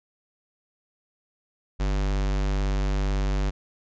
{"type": "tone", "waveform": "square", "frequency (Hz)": 48.98, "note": "G1", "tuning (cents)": -1, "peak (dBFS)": -23, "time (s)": [1.79, 3.51], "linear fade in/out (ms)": 20, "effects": ["resampled to 16000 Hz"]}